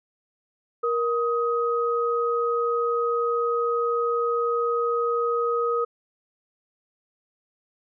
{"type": "tone pair together", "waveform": "sine", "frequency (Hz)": [470.8, 1258], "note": ["A#4", "D#6"], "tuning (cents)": [17, 19], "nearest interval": "octave + perfect fourth", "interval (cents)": 1702, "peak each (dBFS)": [-23, -25], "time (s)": [0.83, 5.85], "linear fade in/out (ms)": 10, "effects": []}